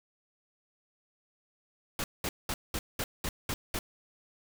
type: noise bursts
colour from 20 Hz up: pink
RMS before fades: -33 dBFS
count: 8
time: 1.99-3.79 s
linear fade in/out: 2 ms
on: 50 ms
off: 200 ms
effects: none